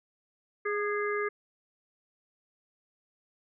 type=harmonic tone with a mistuned harmonic; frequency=415 Hz; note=G#4; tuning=1 cent flat; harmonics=1 / 3 / 4 / 5; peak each=-30 / -35 / -36 / -37 dBFS; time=0.65-1.29 s; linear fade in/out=10 ms; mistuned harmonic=3; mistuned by=-31 cents; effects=none